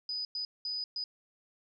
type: tone bursts at uneven times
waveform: sine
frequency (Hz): 4978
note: D#8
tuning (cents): 0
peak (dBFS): -33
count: 4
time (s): 0.09-0.25 / 0.35-0.45 / 0.65-0.84 / 0.96-1.04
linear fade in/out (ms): 2
effects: none